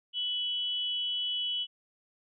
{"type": "tone pair together", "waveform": "sine", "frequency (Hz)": [2980, 3322], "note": ["F#7", "G#7"], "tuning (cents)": [12, 0], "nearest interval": "major second", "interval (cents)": 188, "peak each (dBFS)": [-30, -37], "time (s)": [0.13, 1.67], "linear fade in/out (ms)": 50, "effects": []}